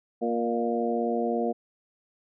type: harmonic tone with a mistuned harmonic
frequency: 117.3 Hz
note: A#2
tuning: 11 cents sharp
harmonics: 2 / 3 / 4 / 5 / 6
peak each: -29 / -32 / -29 / -34 / -31 dBFS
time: 0.21-1.53 s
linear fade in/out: 20 ms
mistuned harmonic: 5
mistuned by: +40 cents
effects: none